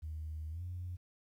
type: tone with pitch glide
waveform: sine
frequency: 78.1 to 89.2 Hz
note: D#2 to F2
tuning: +7 to +37 cents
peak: -38 dBFS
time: 0.02-0.97 s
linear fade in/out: 20 ms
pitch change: +230 cents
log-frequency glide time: 0.5-0.63 s
effects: tanh soft clip ceiling -34 dBFS + 12-bit